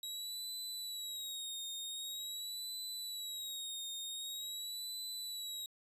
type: tone with vibrato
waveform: sawtooth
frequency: 3842 Hz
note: B7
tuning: 48 cents flat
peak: -38 dBFS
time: 0.03-5.66 s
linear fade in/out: 2 ms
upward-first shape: sine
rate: 0.45 Hz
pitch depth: 70 cents each way
effects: resampled to 32000 Hz